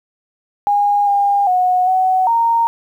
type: tone with pitch steps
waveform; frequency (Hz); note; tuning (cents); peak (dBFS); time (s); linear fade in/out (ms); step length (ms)
sine; 817 / 806 / 731 / 748 / 925; G#5 / G5 / F#5 / F#5 / A#5; -29 / +48 / -21 / +19 / -14; -11; 0.67-2.67; 0; 400
effects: 8-bit